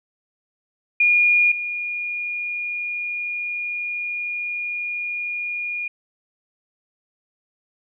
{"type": "tone pair in turn", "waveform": "sine", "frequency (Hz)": [2431, 2431], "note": ["D#7", "D#7"], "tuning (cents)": [-41, -41], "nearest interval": "unison", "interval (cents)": 0, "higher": "neither", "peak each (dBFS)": [-13, -24], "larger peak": "first", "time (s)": [[1, 1.52], [1.52, 5.88]], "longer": "second", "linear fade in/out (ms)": 5, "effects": []}